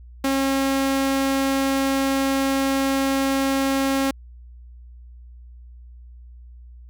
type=tone; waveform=sawtooth; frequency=271.1 Hz; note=C#4; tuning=38 cents flat; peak=-15 dBFS; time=0.24-4.11 s; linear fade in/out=5 ms; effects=added 60 Hz sine -40 dBFS peak until 6.89 s